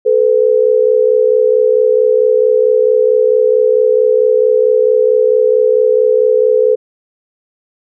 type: tone pair together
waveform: sine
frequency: 435.5 / 500 Hz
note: A4 / B4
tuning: -18 / +21 cents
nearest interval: major second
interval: 239 cents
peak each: -10 dBFS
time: 0.05-6.76 s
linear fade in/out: 20 ms
effects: none